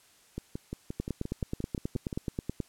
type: two click trains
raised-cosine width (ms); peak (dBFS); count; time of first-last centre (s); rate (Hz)
3; -22 / -18; 11 / 16; 0.38-2.128 / 1-2.603; 5.72 / 9.36
effects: white hiss -61 dBFS RMS until 2.68 s + low-pass 11000 Hz 12 dB/octave